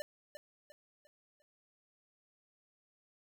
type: tone with echo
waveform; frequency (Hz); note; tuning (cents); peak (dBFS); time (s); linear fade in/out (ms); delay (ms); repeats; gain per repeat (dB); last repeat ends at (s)
square; 594; D5; +20; -38; 0-0.02; 0; 350; 4; -8; 1.42
effects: none